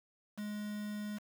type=tone with quantisation; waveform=triangle; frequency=209 Hz; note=G#3; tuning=11 cents sharp; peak=-36 dBFS; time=0.37-1.19 s; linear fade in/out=20 ms; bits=8; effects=none